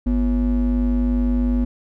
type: ring-modulated tone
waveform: triangle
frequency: 148.4 Hz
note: D3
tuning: 18 cents sharp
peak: -11 dBFS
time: 0.06-1.65 s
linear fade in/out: 10 ms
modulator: 97 Hz
effects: none